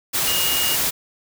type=tone in noise; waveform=sine; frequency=2858 Hz; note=F7; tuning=39 cents sharp; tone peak=-23 dBFS; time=0.26-0.76 s; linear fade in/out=20 ms; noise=white; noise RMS=-21 dBFS; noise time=0.13-0.91 s; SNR=-5 dB; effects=none